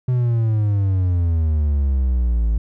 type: exponential sweep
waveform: triangle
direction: down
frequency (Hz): 127.6 to 53.7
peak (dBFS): -13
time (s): 0.08-2.58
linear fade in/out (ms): 5
effects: none